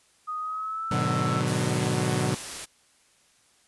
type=tone with pitch glide; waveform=sine; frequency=1244.5 to 1326.1 Hz; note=D#6 to E6; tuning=0 to +10 cents; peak=-29 dBFS; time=0.27-1.42 s; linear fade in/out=20 ms; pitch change=+110 cents; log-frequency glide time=0.39-0.89 s
type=chord; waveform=sawtooth; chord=G# half-diminished seventh; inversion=none; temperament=equal with one note detuned; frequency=103.83 / 123.47 / 149.57 / 185 Hz; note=G#2 / B2 / D3 / F#3; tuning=0 / 0 / +32 / 0 cents; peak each=-29 / -24 / -25 / -26 dBFS; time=0.91-2.35 s; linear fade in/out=5 ms
type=noise; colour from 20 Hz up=white; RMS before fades=-36 dBFS; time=1.46-2.66 s; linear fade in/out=20 ms
effects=white hiss -62 dBFS RMS until 3.67 s + resampled to 24000 Hz